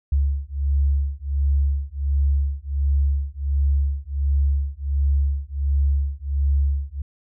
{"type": "beating tone pair", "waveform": "sine", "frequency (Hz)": [69.3, 70.7], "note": ["C#2", "C#2"], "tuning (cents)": [0, 35], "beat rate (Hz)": 1.4, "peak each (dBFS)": -21, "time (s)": [0.12, 7.02], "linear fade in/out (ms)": 5, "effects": []}